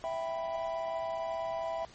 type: chord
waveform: triangle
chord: E minor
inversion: none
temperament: equal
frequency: 659.3 / 784 / 987.8 Hz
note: E5 / G5 / B5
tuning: 0 / 0 / 0 cents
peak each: -32 / -38 / -38 dBFS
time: 0.04-1.85 s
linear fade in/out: 0 ms
effects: pink hiss -55 dBFS RMS until 1.94 s + MP3 32 kbps